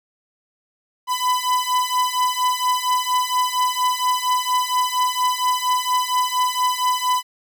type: beating tone pair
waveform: 45% pulse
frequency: 999 / 1003.3 Hz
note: B5 / B5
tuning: +20 / +27 cents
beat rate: 4.3 Hz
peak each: -21 dBFS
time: 1.07-7.23 s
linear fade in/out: 50 ms
effects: none